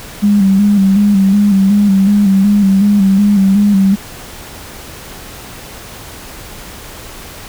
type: tone with vibrato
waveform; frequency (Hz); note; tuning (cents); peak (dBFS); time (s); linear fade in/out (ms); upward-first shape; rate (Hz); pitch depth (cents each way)
sine; 199.3; G3; +29; -6; 0.22-3.96; 20; square; 2.7; 50
effects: pink hiss -31 dBFS RMS until 7.48 s